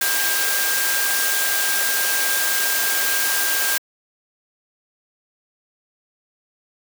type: tone in noise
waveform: sine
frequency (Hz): 1601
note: G6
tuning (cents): +36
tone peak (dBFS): -24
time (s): 0.01-3.78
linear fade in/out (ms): 5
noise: white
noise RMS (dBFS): -21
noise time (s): 0.01-3.78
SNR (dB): -6
effects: high-pass 400 Hz 12 dB/octave